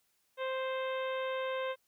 harmonic tone, 523.3 Hz, C5, in tune, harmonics 1 / 2 / 3 / 4 / 5 / 6 / 7, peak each -34 / -40 / -44 / -46 / -48 / -50 / -51 dBFS, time 0.37-1.76 s, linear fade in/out 50 ms, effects white hiss -75 dBFS RMS until 1.87 s

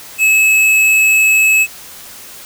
triangle tone with hard clipping, 2587 Hz, E7, 33 cents flat, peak -9 dBFS, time 0.18-1.67 s, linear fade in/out 50 ms, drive 15 dB, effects white hiss -34 dBFS RMS until 2.45 s

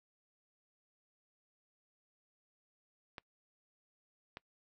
clicks, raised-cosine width 0.3 ms, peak -28 dBFS, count 2, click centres 3.182 / 4.371 s, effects noise-tail reverb RT60 0.1 s tail -25 dB re dry

